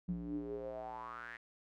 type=tone with band-pass filter sweep; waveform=square; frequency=58.27 Hz; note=A#1; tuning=in tune; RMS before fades=-43 dBFS; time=0.08-1.37 s; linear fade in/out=5 ms; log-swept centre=180 to 1900 Hz; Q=7.5; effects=none